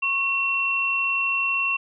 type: tone pair together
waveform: sine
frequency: 1100 / 2718 Hz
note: C#6 / F7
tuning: -14 / -48 cents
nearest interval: octave + major third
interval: 1566 cents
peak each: -29 / -21 dBFS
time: 0.02-1.77 s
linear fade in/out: 10 ms
effects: none